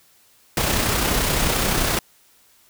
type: noise with amplitude modulation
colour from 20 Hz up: pink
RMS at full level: -19 dBFS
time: 0.57-1.99 s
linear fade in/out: 2 ms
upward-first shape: sine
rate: 31.5 Hz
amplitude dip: 35%
effects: white hiss -56 dBFS RMS until 2.69 s